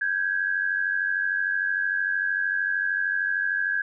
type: tone pair together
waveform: sine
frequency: 1568 / 1661.2 Hz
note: G6 / G#6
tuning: 0 / 0 cents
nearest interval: minor second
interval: 100 cents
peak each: -26 / -25 dBFS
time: 0.01-3.82 s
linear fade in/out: 5 ms
effects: none